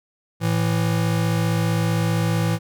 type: tone pair together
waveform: square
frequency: 110.6 / 165.96 Hz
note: A2 / E3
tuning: +9 / +12 cents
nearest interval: perfect fifth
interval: 703 cents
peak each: -22 dBFS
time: 0.4-2.59 s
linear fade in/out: 50 ms
effects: none